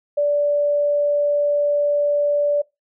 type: tone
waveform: sine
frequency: 582 Hz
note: D5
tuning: 16 cents flat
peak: -15 dBFS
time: 0.17-2.62 s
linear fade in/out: 10 ms
effects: noise-tail reverb RT60 0.2 s tail -22 dB re dry